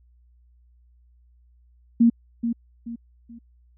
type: tone with echo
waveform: sine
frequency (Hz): 233.1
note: A#3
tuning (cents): 0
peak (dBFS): -12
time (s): 2-2.1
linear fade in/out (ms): 10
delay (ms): 430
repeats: 3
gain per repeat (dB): -9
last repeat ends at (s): 3.39
effects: added 60 Hz sine -54 dBFS peak until 3.77 s